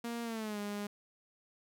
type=tone with pitch glide; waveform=sawtooth; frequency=234.5 to 205.3 Hz; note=A#3 to G#3; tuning=+11 to -20 cents; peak=-33 dBFS; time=0.04-0.87 s; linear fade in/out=5 ms; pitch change=-231 cents; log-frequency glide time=0.23-0.59 s; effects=none